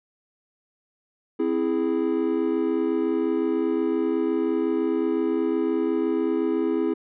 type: chord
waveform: triangle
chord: C augmented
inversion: none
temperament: equal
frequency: 261.6 / 329.6 / 415.3 Hz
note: C4 / E4 / G#4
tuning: 0 / 0 / 0 cents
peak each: -25 / -22 / -24 dBFS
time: 1.39-6.94 s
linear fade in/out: 10 ms
effects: resampled to 8000 Hz

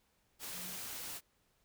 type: tone in noise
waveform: sine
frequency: 181.3 Hz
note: F#3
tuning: 35 cents flat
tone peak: -53 dBFS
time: 0.52-0.79 s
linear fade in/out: 50 ms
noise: white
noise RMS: -44 dBFS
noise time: 0.39-1.21 s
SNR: -12 dB
effects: pink hiss -75 dBFS RMS until 1.64 s

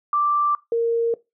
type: tone pair in turn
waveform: sine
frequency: 1174.7 / 463.5 Hz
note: D6 / A#4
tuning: 0 / -10 cents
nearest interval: octave + major third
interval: 1610 cents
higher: first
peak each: -17 dBFS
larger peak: neither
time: 0.13-0.55 / 0.72-1.14 s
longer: neither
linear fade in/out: 2 ms
effects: noise-tail reverb RT60 0.2 s tail -19 dB re dry

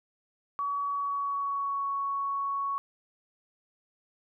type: tone with pitch glide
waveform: sine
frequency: 1133 to 1112.3 Hz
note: C#6 to C#6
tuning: +37 to +6 cents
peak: -28 dBFS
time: 0.59-2.78 s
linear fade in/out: 0 ms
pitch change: -31 cents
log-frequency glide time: 0.83-1.89 s
effects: none

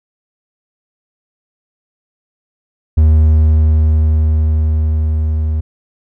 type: tone with level ramp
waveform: triangle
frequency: 77.78 Hz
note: D#2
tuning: in tune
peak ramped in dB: -3 to -11 dBFS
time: 2.97-5.61 s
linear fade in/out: 10 ms
effects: none

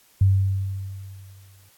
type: tone with exponential decay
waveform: sine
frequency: 96.7 Hz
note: G2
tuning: 23 cents flat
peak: -12 dBFS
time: 0.21-1.69 s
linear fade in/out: 5 ms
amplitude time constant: 320 ms
effects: white hiss -57 dBFS RMS until 1.77 s + AAC 64 kbps

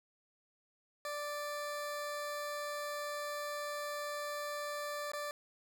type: tone with dropouts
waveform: 20% pulse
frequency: 587 Hz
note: D5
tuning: 1 cent flat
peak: -33 dBFS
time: 1.05-5.31 s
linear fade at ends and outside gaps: 1 ms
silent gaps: 5.118-5.134 s
effects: none

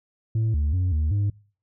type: tone with pitch steps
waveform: sine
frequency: 111.3 / 73.7 / 91.5 / 76.8 / 101.7 Hz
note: A2 / D2 / F#2 / D#2 / G#2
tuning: +20 / +7 / -19 / -22 / -36 cents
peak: -17 dBFS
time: 0.35-1.3 s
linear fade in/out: 5 ms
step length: 190 ms
effects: noise-tail reverb RT60 0.4 s tail -25 dB re dry + tanh soft clip ceiling -19 dBFS

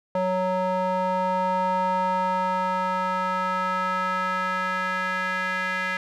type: tone with band-pass filter sweep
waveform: square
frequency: 185 Hz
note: F#3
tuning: in tune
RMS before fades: -25 dBFS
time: 0.15-5.97 s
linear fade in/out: 2 ms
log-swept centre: 700 to 1800 Hz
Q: 3.1
effects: none

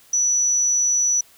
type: tone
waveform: sine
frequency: 5920 Hz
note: F#8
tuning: in tune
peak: -16 dBFS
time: 0.13-1.21 s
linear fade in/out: 5 ms
effects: white hiss -52 dBFS RMS until 1.37 s

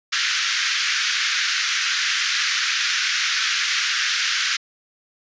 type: band-pass noise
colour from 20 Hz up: pink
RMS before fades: -22 dBFS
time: 0.12-4.57 s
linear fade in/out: 10 ms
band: 1400 to 6400 Hz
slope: 48 dB/octave
effects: resampled to 16000 Hz

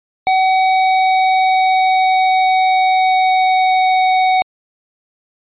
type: tone with pitch glide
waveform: square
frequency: 755 to 747.2 Hz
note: F#5 to F#5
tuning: +35 to +17 cents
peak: -11 dBFS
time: 0.27-4.42 s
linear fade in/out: 0 ms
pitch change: -18 cents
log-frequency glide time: 0.65-4.02 s
effects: resampled to 8000 Hz

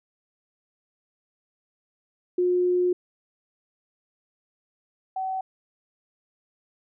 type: tone pair in turn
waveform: sine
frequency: 359 / 758.6 Hz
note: F4 / F#5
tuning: +48 / +43 cents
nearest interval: octave + minor second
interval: 1295 cents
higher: second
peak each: -19 / -26 dBFS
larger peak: first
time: 2.38-2.93 / 5.16-5.41 s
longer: first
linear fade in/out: 5 ms
effects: none

